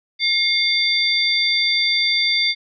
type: tone cluster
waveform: sine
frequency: 2144 / 3554 / 4676 Hz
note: C7 / A7 / D8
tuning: +42 / +17 / -8 cents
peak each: -20 dBFS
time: 0.19-2.55 s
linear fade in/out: 50 ms
effects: none